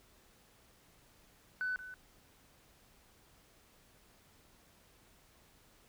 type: tone with echo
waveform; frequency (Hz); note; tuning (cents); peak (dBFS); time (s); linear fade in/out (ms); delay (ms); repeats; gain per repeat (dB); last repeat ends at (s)
sine; 1500; F#6; +23; -32; 1.61-1.76; 0; 180; 1; -13; 1.94
effects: tanh soft clip ceiling -29 dBFS + pink hiss -65 dBFS RMS until 5.88 s